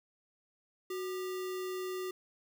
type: tone with sample-and-hold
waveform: sine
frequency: 370 Hz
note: F#4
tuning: in tune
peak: -35 dBFS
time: 0.9-2.11 s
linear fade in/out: 5 ms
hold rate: 1575 Hz
effects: none